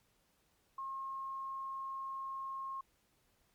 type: tone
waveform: sine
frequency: 1075 Hz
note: C6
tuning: 47 cents sharp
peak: -39 dBFS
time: 0.78-2.81 s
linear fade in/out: 5 ms
effects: pink hiss -74 dBFS RMS until 3.54 s + MP3 96 kbps